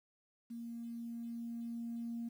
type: tone with level ramp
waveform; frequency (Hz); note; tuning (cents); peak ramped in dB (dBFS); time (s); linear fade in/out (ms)
sine; 233.3; A#3; +2; -42 to -37; 0.5-2.29; 10
effects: tanh soft clip ceiling -34 dBFS + 11-bit